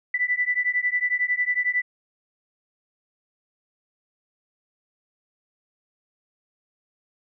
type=beating tone pair; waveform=sine; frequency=1975.5 / 1986.5 Hz; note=B6 / B6; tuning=0 / +10 cents; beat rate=11 Hz; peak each=-24 dBFS; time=0.14-1.82 s; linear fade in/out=5 ms; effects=none